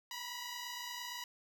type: tone pair together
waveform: 10% pulse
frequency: 960 / 988.7 Hz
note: B5 / B5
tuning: -49 / +2 cents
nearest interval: minor second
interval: 51 cents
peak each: -36 / -36 dBFS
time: 0.11-1.24 s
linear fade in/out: 2 ms
effects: none